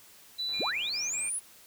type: tone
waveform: sine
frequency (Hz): 3973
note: B7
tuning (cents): +10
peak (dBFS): -30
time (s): 0.38-0.72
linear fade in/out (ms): 20
type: click train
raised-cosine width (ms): 0.5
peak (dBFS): -38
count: 85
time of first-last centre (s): 0.49-1.282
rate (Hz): 106
type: tone bursts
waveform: triangle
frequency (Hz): 2405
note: D7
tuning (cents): +41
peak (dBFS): -36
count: 4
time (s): 0.53-1.3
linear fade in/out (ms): 10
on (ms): 170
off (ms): 30
type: linear sweep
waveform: sine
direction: up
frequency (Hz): 70.2 to 10590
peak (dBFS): -30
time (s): 0.59-1.4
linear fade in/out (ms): 20
effects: white hiss -55 dBFS RMS until 1.66 s